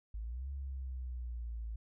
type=exponential two-way sweep; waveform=sine; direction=up then down; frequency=51.3 to 69.5 to 54.8 Hz; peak=-38 dBFS; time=0.14-1.76 s; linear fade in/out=5 ms; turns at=0.5 s; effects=none